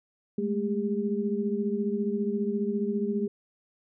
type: tone cluster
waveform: sine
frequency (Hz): 203.8 / 218.5 / 403.5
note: G#3 / A3 / G#4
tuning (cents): -32 / -12 / -50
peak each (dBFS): -30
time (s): 0.38-3.28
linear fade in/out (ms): 5
effects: none